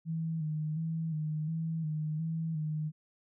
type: tone with vibrato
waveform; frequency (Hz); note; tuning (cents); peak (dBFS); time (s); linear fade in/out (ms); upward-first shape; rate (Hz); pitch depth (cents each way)
sine; 158.1; D#3; +28; -31; 0.05-2.92; 50; square; 1.4; 46
effects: none